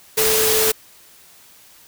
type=tone in noise; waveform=sine; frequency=438.4 Hz; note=A4; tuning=6 cents flat; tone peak=-19 dBFS; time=0.17-0.72 s; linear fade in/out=10 ms; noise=white; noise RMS=-18 dBFS; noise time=0.17-0.72 s; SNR=-4 dB; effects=white hiss -48 dBFS RMS until 1.87 s